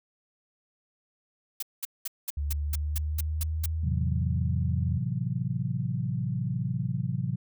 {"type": "noise bursts", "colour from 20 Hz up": "blue", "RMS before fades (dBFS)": -32, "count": 10, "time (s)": [1.6, 3.66], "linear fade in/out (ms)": 5, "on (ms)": 26, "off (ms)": 200}
{"type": "linear sweep", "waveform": "sine", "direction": "up", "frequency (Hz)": [72, 87.31], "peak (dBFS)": -27, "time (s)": [2.37, 4.98], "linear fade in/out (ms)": 5}
{"type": "chord", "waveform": "sine", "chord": "F# half-diminished seventh", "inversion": "first", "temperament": "equal", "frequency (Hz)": [110, 130.81, 164.81, 185], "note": ["A2", "C3", "E3", "F#3"], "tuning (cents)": [0, 0, 0, 0], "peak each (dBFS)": [-33, -30, -34, -35], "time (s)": [3.83, 7.36], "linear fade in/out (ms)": 10}
{"effects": []}